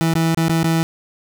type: tone with dropouts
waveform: 30% pulse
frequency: 163.8 Hz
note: E3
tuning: 11 cents flat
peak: -12 dBFS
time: 0.01-0.83 s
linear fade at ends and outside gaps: 0 ms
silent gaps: 0.138-0.153 / 0.346-0.373 / 0.483-0.495 / 0.632-0.643 s
effects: none